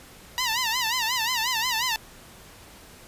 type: tone with vibrato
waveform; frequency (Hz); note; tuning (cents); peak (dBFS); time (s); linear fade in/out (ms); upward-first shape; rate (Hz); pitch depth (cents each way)
10% pulse; 951; A#5; +34; -15; 0.38-1.96; 0; sine; 5.6; 140
effects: pink hiss -48 dBFS RMS until 3.07 s + resampled to 32000 Hz